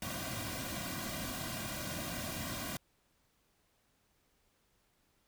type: noise with comb filter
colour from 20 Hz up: pink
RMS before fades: -40 dBFS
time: 0.02-2.77 s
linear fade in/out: 2 ms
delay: 2.3 ms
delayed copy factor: -1
effects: pink hiss -74 dBFS RMS until 5.27 s